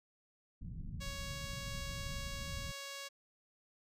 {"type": "low-pass noise", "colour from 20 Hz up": "pink", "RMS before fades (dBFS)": -44, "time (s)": [0.61, 2.72], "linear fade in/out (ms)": 10, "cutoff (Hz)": 180, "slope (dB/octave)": 24}
{"type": "tone", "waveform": "5% pulse", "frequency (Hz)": 556, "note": "C#5", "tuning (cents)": 5, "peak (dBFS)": -32, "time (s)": [1, 3.09], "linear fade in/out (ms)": 20}
{"effects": ["resampled to 32000 Hz"]}